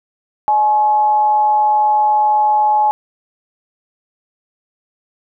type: tone with frequency modulation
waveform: sine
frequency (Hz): 846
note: G#5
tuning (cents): +32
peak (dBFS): -10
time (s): 0.48-2.91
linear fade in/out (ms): 0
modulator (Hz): 238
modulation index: 0.24
effects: none